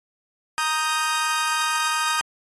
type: chord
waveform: sawtooth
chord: Eb major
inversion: second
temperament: equal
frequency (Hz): 932.3 / 1244.5 / 1568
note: Bb5 / Eb6 / G6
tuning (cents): 0 / 0 / 0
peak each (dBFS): -23 / -20 / -24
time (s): 0.58-2.21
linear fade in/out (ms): 0
effects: AAC 32 kbps